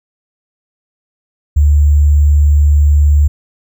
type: tone with sample-and-hold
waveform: sine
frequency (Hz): 73.42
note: D2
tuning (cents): 0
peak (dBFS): -5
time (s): 1.56-3.28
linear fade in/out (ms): 10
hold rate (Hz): 7350
effects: none

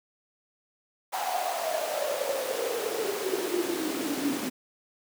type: noise with high-pass filter sweep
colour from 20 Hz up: pink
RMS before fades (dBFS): -30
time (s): 1.12-4.5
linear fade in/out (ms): 20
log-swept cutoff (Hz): 790 to 260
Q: 8.9
effects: none

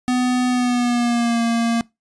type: tone with pitch glide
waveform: square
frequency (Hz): 250 to 231.9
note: B3 to A#3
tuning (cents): +21 to -9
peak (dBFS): -17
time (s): 0.08-1.81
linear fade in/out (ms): 0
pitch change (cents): -130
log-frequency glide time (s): 0.49-1.42
effects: noise-tail reverb RT60 0.2 s tail -22 dB re dry + resampled to 22050 Hz

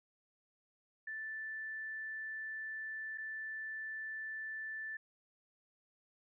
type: tone with dropouts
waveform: sine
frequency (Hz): 1760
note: A6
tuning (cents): 0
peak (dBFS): -40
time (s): 1.07-4.97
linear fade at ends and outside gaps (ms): 5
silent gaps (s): 3.176-3.181
effects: none

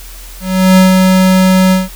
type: tone with ADSR envelope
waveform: square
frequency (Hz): 186.9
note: F#3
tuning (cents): +18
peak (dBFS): -3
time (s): 0.4-1.89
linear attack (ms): 370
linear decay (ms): 140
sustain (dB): -3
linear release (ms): 170
effects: added 42 Hz sine -29 dBFS peak until 1.95 s + white hiss -34 dBFS RMS until 1.95 s

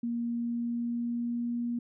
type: tone with pitch glide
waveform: sine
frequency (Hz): 235.6 to 238.2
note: A#3 to A#3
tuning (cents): +19 to +38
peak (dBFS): -29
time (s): 0.03-1.79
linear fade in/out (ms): 5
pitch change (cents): +19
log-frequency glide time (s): 0.26-1.59
effects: none

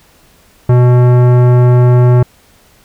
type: tone with tanh clipping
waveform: sine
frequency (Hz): 123.47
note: B2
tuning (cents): 0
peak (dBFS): -6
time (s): 0.69-2.23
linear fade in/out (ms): 5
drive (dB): 17
effects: pink hiss -47 dBFS RMS until 2.84 s

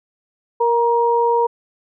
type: tone pair together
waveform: sine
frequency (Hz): 468.3 / 945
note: A#4 / A#5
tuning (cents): +8 / +23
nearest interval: octave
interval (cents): 1215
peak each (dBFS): -16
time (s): 0.6-1.47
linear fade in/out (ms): 10
effects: none

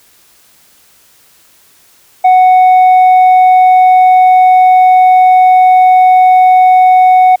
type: tone with tanh clipping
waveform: sine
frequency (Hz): 740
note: F#5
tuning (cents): 0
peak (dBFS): -3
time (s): 2.24-7.36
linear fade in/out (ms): 10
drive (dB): 3
effects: white hiss -46 dBFS RMS until 7.4 s

